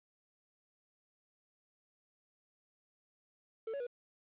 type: tone with pitch steps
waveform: triangle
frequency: 445.8 / 560 / 485.6 Hz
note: A4 / C#5 / B4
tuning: +23 / +18 / -29 cents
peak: -35 dBFS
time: 3.67-3.868 s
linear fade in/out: 5 ms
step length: 66 ms
effects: resampled to 8000 Hz + 11-bit